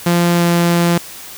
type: tone with pitch glide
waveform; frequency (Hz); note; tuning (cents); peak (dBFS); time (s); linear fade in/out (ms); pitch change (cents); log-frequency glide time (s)
sawtooth; 172.8 to 171.8; F3 to F3; -18 to -28; -7; 0.06-0.98; 5; -10; 0.37-0.43
effects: white hiss -33 dBFS RMS until 1.37 s